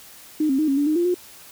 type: tone with pitch steps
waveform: sine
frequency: 306.9 / 267.9 / 309.5 / 273.7 / 288.5 / 308 / 346.4 / 357.9 Hz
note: D#4 / C4 / D#4 / C#4 / D4 / D#4 / F4 / F4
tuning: -24 / +41 / -9 / -22 / -31 / -17 / -14 / +42 cents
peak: -17 dBFS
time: 0.4-1.144 s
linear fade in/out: 5 ms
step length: 93 ms
effects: white hiss -45 dBFS RMS until 1.51 s